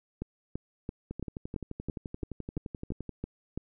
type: two click trains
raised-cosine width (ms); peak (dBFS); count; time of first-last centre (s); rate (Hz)
3; -24 / -21; 24 / 11; 1.11-3.093 / 0.22-3.576; 11.6 / 2.98
effects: none